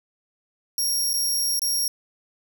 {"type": "tone with dropouts", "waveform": "20% pulse", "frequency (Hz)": 5588, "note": "F8", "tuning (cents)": 0, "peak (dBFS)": -16, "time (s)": [0.78, 1.88], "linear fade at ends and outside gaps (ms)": 2, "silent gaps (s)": [[1.133, 1.138], [1.594, 1.618]], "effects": []}